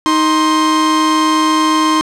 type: tone pair together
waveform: 45% pulse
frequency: 313.1 / 1053.1 Hz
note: D#4 / C6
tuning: +11 / +11 cents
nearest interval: octave + major sixth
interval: 2100 cents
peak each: -13 dBFS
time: 0.06-2.01 s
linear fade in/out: 0 ms
effects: low-pass 8000 Hz 12 dB/octave